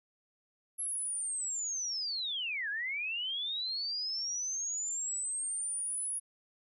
sine linear two-way sweep, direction down then up, 11240 to 1600 to 10500 Hz, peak -33 dBFS, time 0.78-6.2 s, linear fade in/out 20 ms, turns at 2.69 s, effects none

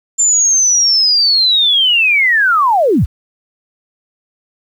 sine linear sweep, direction down, 7250 to 34.65 Hz, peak -8 dBFS, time 0.18-3.06 s, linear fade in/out 20 ms, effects 7-bit

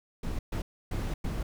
brown noise bursts at uneven times, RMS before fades -32 dBFS, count 4, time 0.23-0.39 / 0.52-0.62 / 0.91-1.14 / 1.24-1.43 s, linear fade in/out 5 ms, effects none

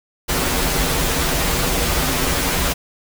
pink noise with comb filter, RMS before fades -19 dBFS, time 0.28-2.74 s, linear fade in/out 20 ms, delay 9.5 ms, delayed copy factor -0.8, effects none

